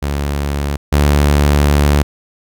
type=tone pair in turn; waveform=sawtooth; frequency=71.4 / 72.56 Hz; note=D2 / D2; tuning=-48 / -20 cents; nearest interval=unison; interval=28 cents; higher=second; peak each=-12 / -5 dBFS; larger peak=second; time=0.02-0.77 / 0.92-2.03 s; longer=second; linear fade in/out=10 ms; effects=none